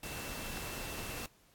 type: tone in noise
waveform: sine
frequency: 2678 Hz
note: E7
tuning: 27 cents sharp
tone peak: -49 dBFS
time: 0.03-1.26 s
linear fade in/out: 2 ms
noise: pink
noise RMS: -42 dBFS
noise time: 0.03-1.26 s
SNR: -10 dB
effects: pink hiss -66 dBFS RMS until 1.54 s + AAC 64 kbps